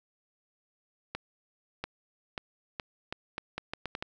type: accelerating click train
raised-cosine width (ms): 0.3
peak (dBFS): -18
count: 11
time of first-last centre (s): 1.15-4.025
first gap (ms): 690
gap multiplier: 0.78
effects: none